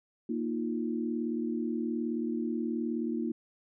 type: chord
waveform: sine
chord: Bb suspended fourth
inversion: none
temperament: just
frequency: 233.1 / 310.8 / 349.6 Hz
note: Bb3 / Eb4 / F4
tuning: 0 / -2 / +2 cents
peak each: -32 / -35 / -36 dBFS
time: 0.29-3.32 s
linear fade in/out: 5 ms
effects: none